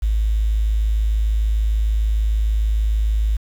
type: tone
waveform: sine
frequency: 53.3 Hz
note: G#1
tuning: 46 cents sharp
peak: -15 dBFS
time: 0.02-3.37 s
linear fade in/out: 10 ms
effects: 7-bit